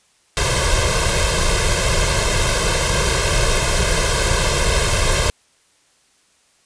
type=noise with comb filter; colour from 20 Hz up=pink; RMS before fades=-17 dBFS; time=0.37-5.3 s; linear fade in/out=0 ms; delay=1.9 ms; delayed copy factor=+1; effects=white hiss -58 dBFS RMS until 6.65 s + resampled to 22050 Hz